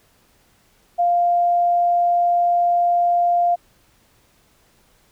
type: tone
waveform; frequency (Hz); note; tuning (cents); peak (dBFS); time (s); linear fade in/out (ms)
sine; 698.5; F5; 0; -14; 0.98-3.56; 20
effects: pink hiss -58 dBFS RMS until 5.11 s